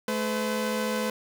sawtooth tone pair together, 216.1 / 506.5 Hz, A3 / B4, -31 / +44 cents, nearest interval octave + minor third, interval 1475 cents, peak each -25 dBFS, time 0.08-1.1 s, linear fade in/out 2 ms, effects none

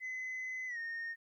sine tone with pitch glide, 2031 to 1841 Hz, B6 to A#6, +48 to -22 cents, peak -36 dBFS, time 0-1.16 s, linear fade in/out 50 ms, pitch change -170 cents, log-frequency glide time 0.67-0.78 s, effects tanh soft clip ceiling -36 dBFS + 13-bit

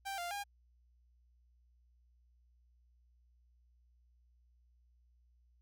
sawtooth tone with pitch steps, 785 / 697 / 809 Hz, G5 / F5 / G#5, +2 / -4 / -46 cents, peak -35 dBFS, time 0.05-0.44 s, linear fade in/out 20 ms, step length 130 ms, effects added 60 Hz sine -66 dBFS peak until 5.61 s

